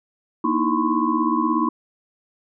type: tone cluster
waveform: sine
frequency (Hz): 236.1 / 306.9 / 323.7 / 1012 / 1090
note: A#3 / D#4 / E4 / B5 / C#6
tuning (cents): +22 / -24 / -31 / +42 / -29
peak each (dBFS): -24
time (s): 0.44-1.69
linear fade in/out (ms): 5
effects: none